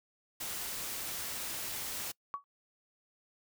white noise, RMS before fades -39 dBFS, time 0.4-2.12 s, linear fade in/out 10 ms
sine tone with exponential decay, 1126 Hz, C#6, 27 cents sharp, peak -30 dBFS, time 2.34-2.44 s, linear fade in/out 0 ms, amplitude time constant 21 ms
effects noise-tail reverb RT60 0.1 s tail -24 dB re dry

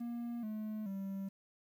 triangle tone with pitch steps, 237 / 214.8 / 194.74 Hz, A#3 / A3 / G3, +29 / -41 / -11 cents, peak -36 dBFS, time 0-1.29 s, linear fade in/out 10 ms, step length 430 ms, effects 11-bit

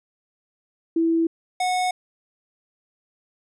sine / square tone pair in turn, 329.6 / 732.5 Hz, E4 / F#5, 0 / -18 cents, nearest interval octave + major second, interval 1382 cents, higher second, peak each -17 / -21 dBFS, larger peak first, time 0.96-1.27 / 1.6-1.91 s, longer neither, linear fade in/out 5 ms, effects resampled to 24000 Hz

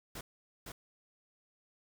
pink noise with echo, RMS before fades -44 dBFS, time 0.15-0.21 s, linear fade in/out 5 ms, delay 510 ms, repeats 1, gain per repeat -2 dB, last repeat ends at 0.72 s, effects none

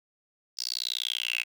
10% pulse tone with high-pass filter sweep, 60.3 Hz, B1, 41 cents flat, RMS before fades -32 dBFS, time 0.57-1.44 s, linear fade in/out 20 ms, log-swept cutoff 5100 to 2500 Hz, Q 8.7, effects none

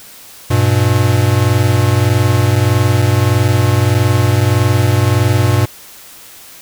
square tone pair together, 98.38 / 120 Hz, G2 / B2, +7 / -49 cents, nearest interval minor third, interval 344 cents, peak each -13 dBFS, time 0.5-5.66 s, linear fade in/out 10 ms, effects white hiss -37 dBFS RMS until 6.61 s

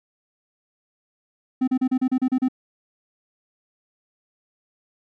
triangle tone bursts, 257.6 Hz, C4, 27 cents flat, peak -15 dBFS, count 9, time 1.61-2.485 s, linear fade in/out 10 ms, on 67 ms, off 34 ms, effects none

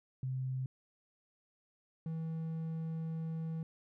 sine / triangle tone pair in turn, 130.2 / 161.79 Hz, C3 / E3, -8 / -32 cents, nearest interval major third, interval 376 cents, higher second, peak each -34 / -34 dBFS, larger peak neither, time 0.23-0.66 / 2.06-3.63 s, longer second, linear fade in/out 2 ms, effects none

